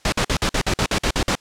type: noise bursts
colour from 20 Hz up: pink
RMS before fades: -19 dBFS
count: 11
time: 0.05-1.353 s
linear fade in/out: 2 ms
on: 73 ms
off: 50 ms
effects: white hiss -54 dBFS RMS until 1.4 s + low-pass 7000 Hz 12 dB/octave